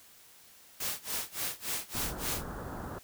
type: noise with tremolo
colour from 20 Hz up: white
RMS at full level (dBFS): -33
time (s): 0.8-2.44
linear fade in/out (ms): 5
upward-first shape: sine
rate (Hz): 3.5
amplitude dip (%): 95
type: low-pass noise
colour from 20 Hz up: pink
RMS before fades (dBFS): -40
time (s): 1.94-2.99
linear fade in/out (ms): 10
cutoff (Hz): 1600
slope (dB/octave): 48
effects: white hiss -57 dBFS RMS until 3.03 s